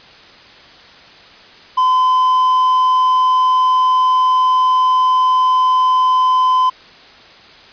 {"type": "tone", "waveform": "triangle", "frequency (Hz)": 1020, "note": "C6", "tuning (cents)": -44, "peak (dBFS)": -8, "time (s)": [1.77, 6.7], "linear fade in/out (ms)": 10, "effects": ["white hiss -41 dBFS RMS until 7.72 s", "resampled to 11025 Hz"]}